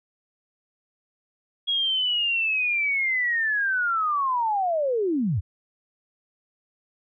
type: linear sweep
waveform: sine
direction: down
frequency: 3322 to 73.42 Hz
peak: -21 dBFS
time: 1.67-5.41 s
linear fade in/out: 20 ms
effects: none